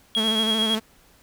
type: tone with tremolo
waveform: triangle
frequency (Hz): 3297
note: G#7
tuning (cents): -13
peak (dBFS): -18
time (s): 0.15-0.75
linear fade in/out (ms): 0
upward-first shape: sine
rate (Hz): 9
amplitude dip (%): 45
type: tone with vibrato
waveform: sawtooth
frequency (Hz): 220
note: A3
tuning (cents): 0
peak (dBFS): -20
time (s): 0.16-0.8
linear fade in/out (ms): 20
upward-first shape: square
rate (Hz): 13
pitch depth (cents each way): 30
effects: pink hiss -56 dBFS RMS until 1.22 s